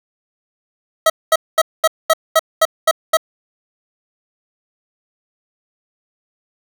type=tone bursts; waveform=25% pulse; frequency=643 Hz; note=E5; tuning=43 cents flat; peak=-5 dBFS; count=9; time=1.06-3.171 s; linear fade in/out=5 ms; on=39 ms; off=220 ms; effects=none